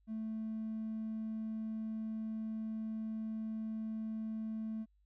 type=tone; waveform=triangle; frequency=220 Hz; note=A3; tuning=in tune; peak=-34 dBFS; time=0.07-4.86 s; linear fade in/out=50 ms; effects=tanh soft clip ceiling -33 dBFS + added 50 Hz sine -68 dBFS peak until 5.05 s